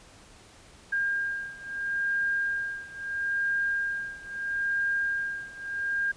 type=beating tone pair; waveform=sine; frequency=1608 / 1608.76 Hz; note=G6 / G6; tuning=+44 / +44 cents; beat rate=0.76 Hz; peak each=-29 / -31 dBFS; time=0.92-6.12 s; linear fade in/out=10 ms; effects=pink hiss -53 dBFS RMS until 6.16 s + resampled to 22050 Hz